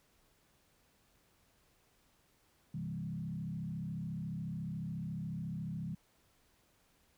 sine tone with frequency modulation, 164.81 Hz, E3, in tune, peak -37 dBFS, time 2.74-5.95 s, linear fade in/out 5 ms, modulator 34.1 Hz, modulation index 1.2, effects pink hiss -71 dBFS RMS until 7.17 s

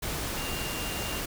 sine tone in noise, 2794 Hz, F7, in tune, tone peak -39 dBFS, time 0.37-1.21 s, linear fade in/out 10 ms, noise pink, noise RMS -33 dBFS, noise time 0.02-1.26 s, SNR -9 dB, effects none

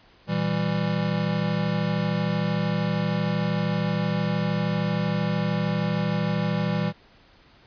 square chord, E diminished, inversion second, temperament just, 118.67 / 164.81 / 197.78 Hz, Bb2 / E3 / G3, +31 / 0 / +16 cents, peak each -31 / -26 / -28 dBFS, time 0.27-6.93 s, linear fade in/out 50 ms, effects pink hiss -55 dBFS RMS until 7.66 s + resampled to 11025 Hz

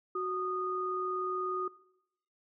sine tone pair together, 370 / 1233.4 Hz, F#4 / D#6, 0 / -16 cents, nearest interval octave + major sixth, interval 2084 cents, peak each -34 / -34 dBFS, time 0.15-1.68 s, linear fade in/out 5 ms, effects noise-tail reverb RT60 0.8 s tail -20 dB re dry

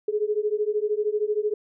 sine beating tone pair, 415.3 / 428.3 Hz, G#4 / A4, 0 / -47 cents, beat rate 13 Hz, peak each -25 dBFS, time 0.08-1.54 s, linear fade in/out 5 ms, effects none

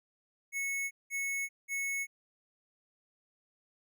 square tone bursts, 2200 Hz, C#7, 14 cents flat, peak -33 dBFS, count 3, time 0.52-2.07 s, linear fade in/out 50 ms, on 390 ms, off 190 ms, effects none

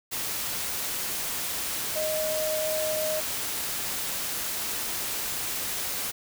sine tone in noise, 622.3 Hz, D#5, in tune, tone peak -27 dBFS, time 1.95-3.21 s, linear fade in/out 20 ms, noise white, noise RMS -31 dBFS, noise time 0.11-6.12 s, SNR +1 dB, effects none

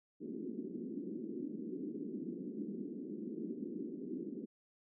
pink band-pass noise, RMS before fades -43 dBFS, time 0.2-4.46 s, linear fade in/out 20 ms, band 200 to 380 Hz, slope 48 dB/octave, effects none

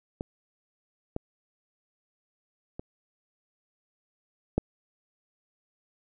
clicks, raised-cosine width 2 ms, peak -19 / -17 / -23 / -10 dBFS, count 4, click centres 0.209 / 1.164 / 2.795 / 4.58 s, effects none

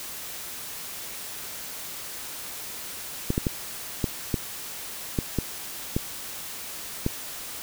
clicks, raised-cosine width 3 ms, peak -10 dBFS, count 9, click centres 3.304 / 3.379 / 3.468 / 4.042 / 4.342 / 5.188 / 5.387 / 5.965 / 7.064 s, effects white hiss -37 dBFS RMS until 7.62 s

